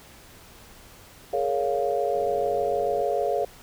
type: chord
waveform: sine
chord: Bb minor seventh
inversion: third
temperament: just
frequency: 419.5 / 466.2 / 559.4 / 699.2 Hz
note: Ab4 / Bb4 / Db5 / F5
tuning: +17 / 0 / +16 / +2 cents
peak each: -28 / -29 / -27 / -27 dBFS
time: 1.33-3.45 s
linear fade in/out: 5 ms
type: click train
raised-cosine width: 2 ms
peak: -34 dBFS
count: 79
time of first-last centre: 2.15-3.015 s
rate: 90.2 Hz
effects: pink hiss -49 dBFS RMS until 3.62 s